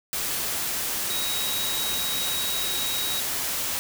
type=tone in noise; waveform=sine; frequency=3816 Hz; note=A#7; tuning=40 cents sharp; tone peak=-29 dBFS; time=1.1-3.2 s; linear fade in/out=0 ms; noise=white; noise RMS=-28 dBFS; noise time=0.13-3.79 s; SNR=-4 dB; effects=none